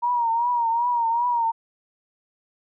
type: tone with vibrato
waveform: sine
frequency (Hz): 943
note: A#5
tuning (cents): +20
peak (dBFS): -19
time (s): 0.02-1.52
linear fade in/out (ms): 20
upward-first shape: triangle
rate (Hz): 2.6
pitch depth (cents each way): 78
effects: none